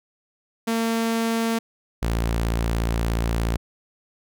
sawtooth tone pair in turn, 227.7 / 56.92 Hz, A#3 / A#1, -40 / -41 cents, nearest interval 2 octaves, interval 2401 cents, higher first, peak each -17 dBFS, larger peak neither, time 0.67-1.59 / 2.02-3.57 s, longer second, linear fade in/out 10 ms, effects none

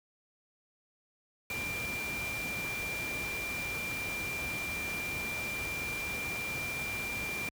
sine tone in noise, 2376 Hz, D7, 20 cents sharp, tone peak -35 dBFS, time 1.5-7.49 s, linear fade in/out 2 ms, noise pink, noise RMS -40 dBFS, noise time 1.5-7.49 s, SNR +2 dB, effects high-pass 60 Hz 12 dB/octave

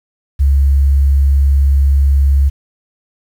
sine tone, 69.3 Hz, C#2, in tune, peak -7 dBFS, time 0.39-2.5 s, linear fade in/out 20 ms, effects 7-bit

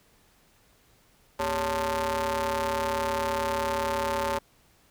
sawtooth ring-modulated tone, 164.81 Hz, E3, in tune, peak -19 dBFS, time 1.39-4.39 s, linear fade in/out 10 ms, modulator 724 Hz, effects pink hiss -62 dBFS RMS until 4.9 s

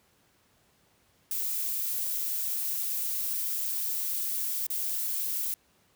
violet noise with dropouts, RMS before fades -31 dBFS, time 1.31-5.54 s, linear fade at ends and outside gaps 1 ms, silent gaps 4.667-4.702 s, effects pink hiss -66 dBFS RMS until 5.95 s + high-pass 60 Hz 12 dB/octave

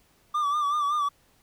triangle tone with vibrato, 1174.7 Hz, D6, in tune, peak -21 dBFS, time 0.34-1.09 s, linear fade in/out 10 ms, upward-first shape sine, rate 5.3 Hz, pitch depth 61 cents each way, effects pink hiss -63 dBFS RMS until 1.42 s

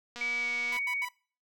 click train, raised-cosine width 0.2 ms, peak -25 dBFS, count 147, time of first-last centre 0.16-0.768 s, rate 240 Hz
sine tone with pitch glide, 2280 to 2240 Hz, C#7 to C#7, +48 to +18 cents, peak -29 dBFS, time 0.21-1.05 s, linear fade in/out 2 ms, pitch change -30 cents, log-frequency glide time 0.4-0.47 s
sawtooth tone bursts, 987.8 Hz, B5, in tune, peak -33 dBFS, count 3, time 0.72-1.088 s, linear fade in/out 5 ms, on 72 ms, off 76 ms
effects noise-tail reverb RT60 0.4 s tail -22 dB re dry

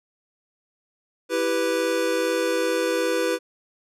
square chord, E minor, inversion none, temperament equal, 329.6 / 392 / 493.9 Hz, E4 / G4 / B4, 0 / 0 / 0 cents, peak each -28 / -28 / -24 dBFS, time 1.29-3.39 s, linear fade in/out 50 ms, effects low-pass 12000 Hz 12 dB/octave

